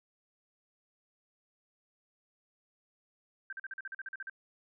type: tone bursts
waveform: sine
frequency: 1568 Hz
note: G6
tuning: in tune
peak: -38 dBFS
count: 12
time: 3.5-4.297 s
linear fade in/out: 2 ms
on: 27 ms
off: 43 ms
effects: none